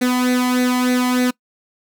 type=tone with flanger; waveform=sawtooth; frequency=250.1 Hz; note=B3; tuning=22 cents sharp; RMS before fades=-17 dBFS; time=0.01-1.31 s; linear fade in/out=10 ms; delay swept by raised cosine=0.48 to 0.99 ms; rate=3.3 Hz; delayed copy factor=+0.7; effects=noise-tail reverb RT60 0.1 s tail -23 dB re dry